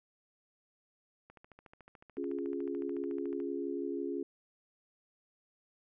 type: click train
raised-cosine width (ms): 0.5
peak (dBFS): -39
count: 30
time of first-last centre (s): 1.3-3.401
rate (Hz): 13.8
type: chord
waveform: sine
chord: Db major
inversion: none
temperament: equal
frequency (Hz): 277.2 / 349.2 / 415.3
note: Db4 / F4 / Ab4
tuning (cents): 0 / 0 / 0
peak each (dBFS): -38 / -38 / -39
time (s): 2.17-4.23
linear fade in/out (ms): 5
effects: none